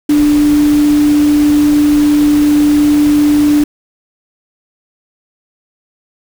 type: tone in noise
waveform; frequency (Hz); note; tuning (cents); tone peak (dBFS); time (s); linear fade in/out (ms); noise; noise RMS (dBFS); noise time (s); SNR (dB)
sine; 295.2; D4; +9; -6; 0.09-3.64; 5; pink; -24; 0.09-3.64; +15
effects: none